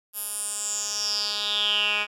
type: tone with band-pass filter sweep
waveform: 10% pulse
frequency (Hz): 207.7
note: G#3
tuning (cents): 0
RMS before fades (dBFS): -27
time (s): 0.13-2.07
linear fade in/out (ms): 50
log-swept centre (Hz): 12000 to 2300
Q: 6.6
effects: none